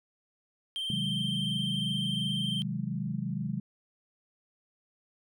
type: tone with vibrato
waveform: triangle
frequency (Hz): 3136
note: G7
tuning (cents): 0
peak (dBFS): -30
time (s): 0.76-2.62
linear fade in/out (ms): 0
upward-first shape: triangle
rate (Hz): 20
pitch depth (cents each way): 50
type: chord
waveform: sine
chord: Ab dominant seventh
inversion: first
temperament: equal with one note detuned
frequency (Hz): 130.81 / 159.2 / 185 / 207.7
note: C3 / Eb3 / Gb3 / Ab3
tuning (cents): 0 / +40 / 0 / 0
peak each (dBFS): -36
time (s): 0.9-3.6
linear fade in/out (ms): 2
effects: none